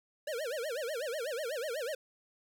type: tone with vibrato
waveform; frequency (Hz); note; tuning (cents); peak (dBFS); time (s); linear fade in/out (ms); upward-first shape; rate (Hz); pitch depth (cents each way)
square; 537; C5; +45; -35; 0.27-1.95; 5; sine; 8.1; 290
effects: none